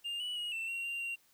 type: tone with pitch steps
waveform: triangle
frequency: 2807 / 2949 / 2888 / 2682 / 2744 / 2775 / 2759 Hz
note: F7 / F#7 / F#7 / E7 / F7 / F7 / F7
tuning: +8 / -6 / -43 / +29 / -31 / -12 / -22 cents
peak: -34 dBFS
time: 0.04-1.16 s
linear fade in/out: 20 ms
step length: 160 ms
effects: white hiss -68 dBFS RMS until 1.33 s